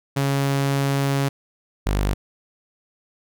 sawtooth tone pair in turn, 138.59 / 49.68 Hz, C#3 / G1, 0 / +24 cents, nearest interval octave + tritone, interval 1776 cents, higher first, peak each -15 dBFS, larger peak neither, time 0.16-1.29 / 1.86-2.14 s, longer first, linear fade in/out 10 ms, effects none

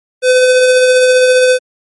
square tone with tremolo, 507 Hz, B4, 45 cents sharp, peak -5 dBFS, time 0.22-1.59 s, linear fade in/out 50 ms, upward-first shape triangle, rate 15 Hz, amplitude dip 30%, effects MP3 48 kbps

